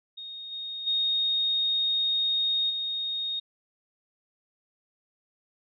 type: tone with level steps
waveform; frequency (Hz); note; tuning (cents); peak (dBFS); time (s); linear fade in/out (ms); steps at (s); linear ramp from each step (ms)
sine; 3716; A#7; -6; -37 / -33 / -23 / -28; 0.17-3.4; 10; 0.51 / 0.86 / 2.69; 20
effects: none